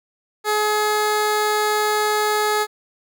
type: tone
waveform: 15% pulse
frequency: 423.5 Hz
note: G#4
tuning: 34 cents sharp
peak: -11 dBFS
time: 0.44-2.67 s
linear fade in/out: 50 ms
effects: none